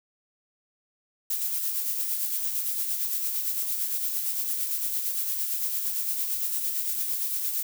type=noise with tremolo; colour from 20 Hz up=violet; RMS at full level=-27 dBFS; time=1.3-7.63 s; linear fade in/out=5 ms; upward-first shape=sine; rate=8.8 Hz; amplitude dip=40%; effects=none